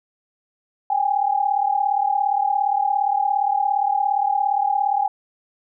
sine tone pair together, 790.7 / 828 Hz, G5 / G#5, +15 / -5 cents, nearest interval minor second, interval 80 cents, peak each -20 dBFS, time 0.9-5.08 s, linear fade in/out 5 ms, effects none

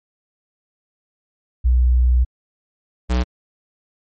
sine / square tone pair in turn, 61.74 / 61.74 Hz, B1 / B1, 0 / 0 cents, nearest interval unison, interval 0 cents, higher neither, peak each -11 / -16 dBFS, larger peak first, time 1.64-2.25 / 3.09-3.24 s, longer first, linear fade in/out 20 ms, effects MP3 32 kbps

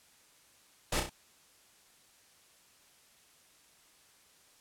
pink noise with echo, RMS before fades -31 dBFS, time 0.92-1 s, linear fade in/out 5 ms, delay 32 ms, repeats 3, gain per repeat -5 dB, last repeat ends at 1.096 s, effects white hiss -63 dBFS RMS until 4.6 s + low-pass 11000 Hz 12 dB/octave

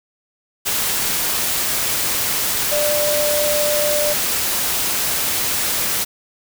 sine tone in noise, 593 Hz, D5, 17 cents sharp, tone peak -18 dBFS, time 2.71-4.14 s, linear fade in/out 20 ms, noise white, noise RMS -20 dBFS, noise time 0.65-6.05 s, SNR -1 dB, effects none

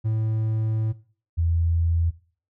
triangle / sine tone pair in turn, 110 / 83.62 Hz, A2 / E2, 0 / +25 cents, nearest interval perfect fourth, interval 475 cents, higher first, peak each -19 dBFS, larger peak neither, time 0.04-0.93 / 1.37-2.11 s, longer first, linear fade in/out 20 ms, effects noise-tail reverb RT60 0.4 s tail -17 dB re dry

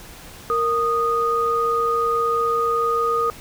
sine tone pair together, 464.2 / 1236.9 Hz, A#4 / D#6, -7 / -11 cents, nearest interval octave + perfect fourth, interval 1696 cents, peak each -22 / -19 dBFS, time 0.5-3.3 s, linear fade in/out 0 ms, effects pink hiss -41 dBFS RMS until 3.4 s

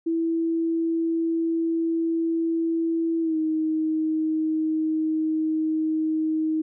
sine tone with pitch glide, 329.6 to 314.7 Hz, E4 to D#4, 0 to +20 cents, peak -21 dBFS, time 0.06-6.62 s, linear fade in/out 10 ms, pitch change -80 cents, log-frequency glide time 3.21-3.37 s, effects none

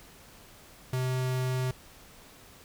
square tone, 128.4 Hz, C3, 32 cents flat, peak -28 dBFS, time 0.93-1.71 s, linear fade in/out 2 ms, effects pink hiss -53 dBFS RMS until 2.64 s

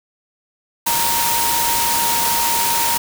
sine tone in noise, 932.3 Hz, A#5, in tune, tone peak -20 dBFS, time 0.86-2.98 s, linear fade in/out 10 ms, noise white, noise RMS -19 dBFS, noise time 0.86-2.98 s, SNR -4 dB, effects none

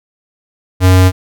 square tone, 92.5 Hz, F#2, in tune, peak -5 dBFS, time 0.8-1.12 s, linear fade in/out 50 ms, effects none

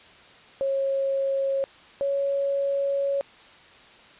sine tone pair in turn, 545 / 556.5 Hz, C#5 / C#5, -29 / +7 cents, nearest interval unison, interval 36 cents, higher second, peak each -22 dBFS, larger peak neither, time 0.61-1.64 / 2.01-3.21 s, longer second, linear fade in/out 0 ms, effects white hiss -50 dBFS RMS until 4.19 s + resampled to 8000 Hz

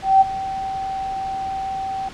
sine tone with ADSR envelope, 772 Hz, G5, 27 cents flat, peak -7 dBFS, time 0.02-2.09 s, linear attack 190 ms, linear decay 22 ms, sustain -16 dB, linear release 9 ms, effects pink hiss -38 dBFS RMS until 2.13 s + low-pass 5000 Hz 12 dB/octave

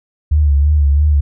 sine tone with vibrato, 72.9 Hz, D2, 12 cents flat, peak -8 dBFS, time 0.31-1.21 s, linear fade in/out 10 ms, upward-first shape sine, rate 3 Hz, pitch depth 67 cents each way, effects none

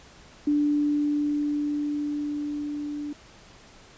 sine tone with level ramp, 293.7 Hz, D4, in tune, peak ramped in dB -19 to -30 dBFS, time 0.47-3.13 s, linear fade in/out 5 ms, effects pink hiss -51 dBFS RMS until 3.97 s + resampled to 16000 Hz

